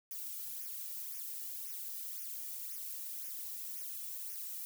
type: noise with flanger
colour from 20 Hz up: violet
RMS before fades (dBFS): -43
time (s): 0.11-4.65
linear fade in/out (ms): 0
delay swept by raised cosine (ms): 0.24 to 1.94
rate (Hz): 1.9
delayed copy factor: -0.85
effects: none